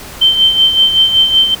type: tone with tremolo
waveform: sine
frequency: 3111 Hz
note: G7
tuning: 14 cents flat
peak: -4 dBFS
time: 0.21-1.55 s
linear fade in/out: 10 ms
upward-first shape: sine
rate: 5.3 Hz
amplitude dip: 60%
effects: pink hiss -30 dBFS RMS until 1.6 s